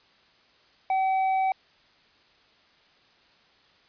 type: tone with hard clipping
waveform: sine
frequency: 763 Hz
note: G5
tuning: 47 cents flat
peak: -23 dBFS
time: 0.9-1.52 s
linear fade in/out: 2 ms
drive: 5 dB
effects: white hiss -60 dBFS RMS until 3.88 s + resampled to 11025 Hz